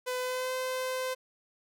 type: tone with pitch glide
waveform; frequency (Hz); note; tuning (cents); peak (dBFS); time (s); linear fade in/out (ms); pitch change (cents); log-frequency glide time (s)
sawtooth; 503 to 514.5; B4 to C5; +32 to -29; -27; 0.06-1.15; 20; +39; 0.18-0.53
effects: none